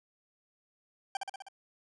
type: tone with echo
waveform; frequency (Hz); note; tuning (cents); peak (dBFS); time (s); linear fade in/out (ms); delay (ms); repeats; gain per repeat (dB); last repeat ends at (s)
40% pulse; 784; G5; 0; -30; 1.15-1.17; 2; 63; 5; -3; 1.485
effects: resampled to 22050 Hz